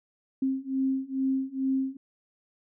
sine beating tone pair, 264.8 / 267.1 Hz, C4 / C4, +21 / +36 cents, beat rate 2.3 Hz, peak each -29 / -28 dBFS, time 0.42-1.97 s, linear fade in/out 5 ms, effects none

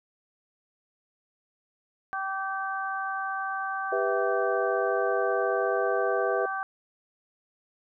harmonic tone, 387 Hz, G4, 22 cents flat, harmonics 2 / 3 / 4, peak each -33 / -33 / -33 dBFS, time 2.13-6.63 s, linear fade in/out 0 ms
sine chord, E minor, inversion first, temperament just, 395.6 / 494.4 / 659.3 Hz, G4 / B4 / E5, +16 / +2 / 0 cents, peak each -29 dBFS, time 3.92-6.46 s, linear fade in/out 5 ms
effects none

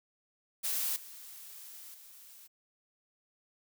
blue noise with level steps, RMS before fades -33 / -49 / -54 dBFS, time 0.63-2.48 s, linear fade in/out 20 ms, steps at 0.96 / 1.94 s, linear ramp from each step 2 ms, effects none

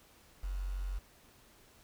sine tone with quantisation, 46.25 Hz, F#1, in tune, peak -34 dBFS, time 0.43-0.99 s, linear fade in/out 10 ms, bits 9, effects pink hiss -62 dBFS RMS until 1.83 s

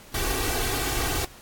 pink noise with comb filter, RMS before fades -26 dBFS, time 0.14-1.25 s, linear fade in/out 5 ms, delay 2.6 ms, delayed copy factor +0.85, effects pink hiss -48 dBFS RMS until 1.41 s + AAC 64 kbps

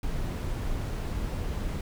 brown noise, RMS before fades -31 dBFS, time 0.03-1.81 s, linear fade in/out 2 ms, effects none

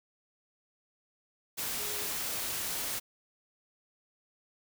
sine tone in noise, 418.1 Hz, G#4, 12 cents sharp, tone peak -45 dBFS, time 1.78-2.08 s, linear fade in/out 20 ms, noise white, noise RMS -35 dBFS, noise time 1.57-3 s, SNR -13 dB, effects none

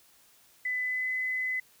sine tone with pitch glide, 2004 to 2020 Hz, B6 to B6, +25 to +39 cents, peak -28 dBFS, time 0.65-1.6 s, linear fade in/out 5 ms, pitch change +14 cents, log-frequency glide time 0.83-1.09 s, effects white hiss -61 dBFS RMS until 1.8 s

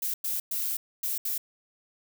violet noise bursts at uneven times, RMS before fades -30 dBFS, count 5, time 0.02-0.14 / 0.24-0.4 / 0.51-0.77 / 1.03-1.18 / 1.25-1.38 s, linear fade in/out 5 ms, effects none

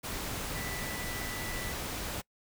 sine tone in noise, 1975.5 Hz, B6, in tune, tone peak -42 dBFS, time 0.54-1.74 s, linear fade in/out 20 ms, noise pink, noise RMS -37 dBFS, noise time 0.03-2.22 s, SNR -8 dB, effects noise-tail reverb RT60 0.1 s tail -24 dB re dry

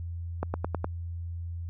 accelerating click train, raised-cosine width 1 ms, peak -15 dBFS, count 5, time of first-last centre 0.43-0.844 s, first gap 110 ms, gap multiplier 0.96, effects added 85 Hz sine -33 dBFS peak until 1.69 s

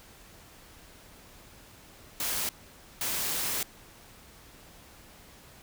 white noise bursts at uneven times, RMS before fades -31 dBFS, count 2, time 2.2-2.49 / 3.01-3.63 s, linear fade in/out 2 ms, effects pink hiss -53 dBFS RMS until 5.62 s

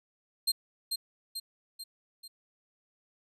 sawtooth tone with echo, 4186 Hz, C8, in tune, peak -22 dBFS, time 0.47-0.52 s, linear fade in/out 10 ms, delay 440 ms, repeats 4, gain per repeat -5 dB, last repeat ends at 2.28 s, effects resampled to 32000 Hz

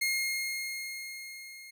sawtooth tone with level ramp, 2142 Hz, C7, 40 cents sharp, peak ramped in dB -23 to -43 dBFS, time 0.01-1.71 s, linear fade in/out 10 ms, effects none

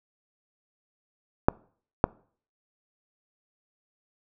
clicks, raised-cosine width 1 ms, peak -3 dBFS, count 2, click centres 1.485 / 2.041 s, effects noise-tail reverb RT60 0.5 s tail -25 dB re dry

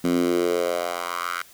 10% pulse tone with high-pass filter sweep, 87.31 Hz, F2, in tune, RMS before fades -24 dBFS, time 0.04-1.42 s, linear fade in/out 5 ms, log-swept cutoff 220 to 1500 Hz, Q 3.4, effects white hiss -50 dBFS RMS until 1.53 s

